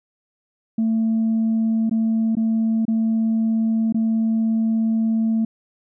sine tone with dropouts, 223.6 Hz, A3, 28 cents sharp, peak -15 dBFS, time 0.78-5.45 s, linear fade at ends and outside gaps 5 ms, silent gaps 1.896-1.911 / 2.353-2.368 / 2.853-2.88 / 3.925-3.944 s, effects tanh soft clip ceiling -14 dBFS

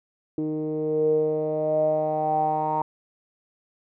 10% pulse tone with low-pass filter sweep, 154.5 Hz, D#3, 12 cents flat, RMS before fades -24 dBFS, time 0.38-2.82 s, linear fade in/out 2 ms, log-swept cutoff 350 to 920 Hz, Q 9.3, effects none

